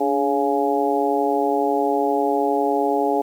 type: harmonic tone with a mistuned harmonic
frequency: 139.4 Hz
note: C#3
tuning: 10 cents sharp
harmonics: 2 / 3 / 4 / 5 / 6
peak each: -24 / -22 / -26 / -24 / -23 dBFS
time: 0-3.22 s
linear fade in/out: 10 ms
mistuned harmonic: 2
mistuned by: +61 cents
effects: 8-bit